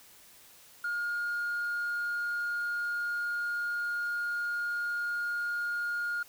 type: tone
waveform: sine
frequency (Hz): 1422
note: F6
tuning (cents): +31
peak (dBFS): -28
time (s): 0.84-6.23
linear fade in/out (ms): 5
effects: tanh soft clip ceiling -28 dBFS + white hiss -56 dBFS RMS until 6.28 s